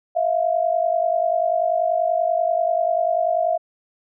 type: tone pair together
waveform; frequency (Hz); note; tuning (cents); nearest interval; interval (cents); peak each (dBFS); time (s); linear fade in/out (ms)
sine; 648.2 / 698.5; E5 / F5; -29 / 0; minor second; 129; -20 / -20; 0.15-3.58; 20
effects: none